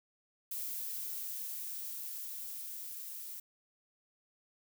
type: noise with level ramp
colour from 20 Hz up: violet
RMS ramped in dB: -39 to -45 dBFS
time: 0.51-3.4 s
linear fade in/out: 5 ms
effects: none

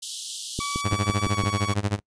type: high-pass noise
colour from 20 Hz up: pink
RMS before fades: -33 dBFS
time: 0.02-0.82 s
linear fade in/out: 10 ms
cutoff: 3000 Hz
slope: 96 dB/octave
type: click train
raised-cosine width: 3 ms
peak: -15 dBFS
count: 6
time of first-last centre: 0.59-1.437 s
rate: 5.9 Hz
type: tone with pitch glide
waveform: sawtooth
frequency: 1144 to 1121.8 Hz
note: D6 to C#6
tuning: -46 to +20 cents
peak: -24 dBFS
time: 0.6-1.74 s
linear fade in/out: 5 ms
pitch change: -34 cents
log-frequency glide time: 1.28-1.38 s
type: tone with tremolo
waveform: sawtooth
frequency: 102.2 Hz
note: G#2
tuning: 27 cents flat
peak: -16 dBFS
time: 0.84-2 s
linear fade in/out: 20 ms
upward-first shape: sine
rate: 13 Hz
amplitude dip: 95%
effects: noise-tail reverb RT60 0.1 s tail -24 dB re dry + resampled to 22050 Hz

